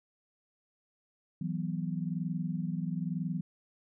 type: chord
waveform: sine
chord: E suspended second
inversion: none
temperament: equal with one note detuned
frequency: 163.96 / 185 / 246.9 Hz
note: E3 / F#3 / B3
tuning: -9 / 0 / 0 cents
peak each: -34 / -35 / -40 dBFS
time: 1.41-3.41 s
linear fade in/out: 5 ms
effects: none